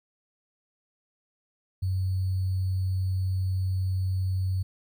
sine tone with sample-and-hold, 93.7 Hz, F#2, 22 cents sharp, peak -24 dBFS, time 1.82-4.63 s, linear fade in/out 10 ms, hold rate 4410 Hz, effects none

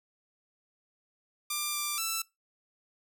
5% pulse tone with pitch steps, 1190 / 1181 / 1328 Hz, D6 / D6 / E6, +22 / +9 / +12 cents, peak -19 dBFS, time 1.5-2.22 s, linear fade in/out 5 ms, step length 240 ms, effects noise-tail reverb RT60 0.2 s tail -21 dB re dry

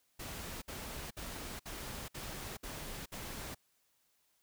pink noise bursts, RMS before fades -44 dBFS, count 7, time 0.19-3.548 s, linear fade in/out 10 ms, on 430 ms, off 58 ms, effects white hiss -75 dBFS RMS until 4.42 s

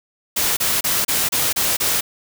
white noise bursts, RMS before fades -19 dBFS, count 7, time 0.36-2.01 s, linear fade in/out 10 ms, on 210 ms, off 30 ms, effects none

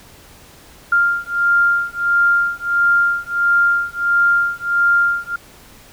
sine beating tone pair, 1396.9 / 1398.4 Hz, F6 / F6, 0 / +2 cents, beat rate 1.5 Hz, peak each -16 dBFS, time 0.92-5.36 s, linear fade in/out 5 ms, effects pink hiss -44 dBFS RMS until 5.92 s

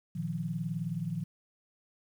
sine chord, Bb suspended fourth, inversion none, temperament just, 116.54 / 155.39 / 174.81 Hz, Bb2 / Eb3 / F3, 0 / -2 / +2 cents, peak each -40 / -35 / -35 dBFS, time 0.15-1.24 s, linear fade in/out 10 ms, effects 10-bit

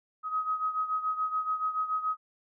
sine beating tone pair, 1263 / 1270 Hz, D#6 / D#6, +26 / +35 cents, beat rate 7 Hz, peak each -29 / -34 dBFS, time 0.23-2.17 s, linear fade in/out 50 ms, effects none

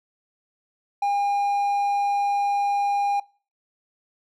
triangle tone, 808 Hz, G#5, 48 cents flat, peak -18 dBFS, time 1.02-3.2 s, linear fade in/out 5 ms, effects noise-tail reverb RT60 0.4 s tail -24 dB re dry

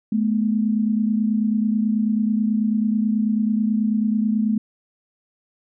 sine tone pair together, 213.9 / 243.1 Hz, A3 / B3, -49 / -27 cents, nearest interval major second, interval 222 cents, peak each -18 / -24 dBFS, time 0.12-4.58 s, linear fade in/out 5 ms, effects none

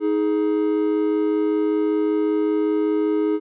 triangle tone pair together, 314.3 / 419.5 Hz, D#4 / G#4, +18 / +17 cents, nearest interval perfect fourth, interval 499 cents, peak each -18 / -19 dBFS, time 0-3.4 s, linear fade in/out 50 ms, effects resampled to 8000 Hz

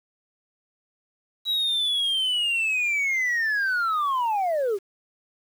sine linear sweep, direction down, 3900 to 370 Hz, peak -19 dBFS, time 1.45-4.79 s, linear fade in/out 50 ms, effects tanh soft clip ceiling -20 dBFS + 8-bit

